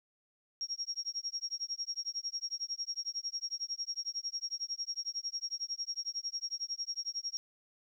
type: tone with tremolo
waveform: sine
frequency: 5588 Hz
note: F8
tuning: in tune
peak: -32 dBFS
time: 0.61-7.37 s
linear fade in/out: 0 ms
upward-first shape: sine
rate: 11 Hz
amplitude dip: 100%
effects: 12-bit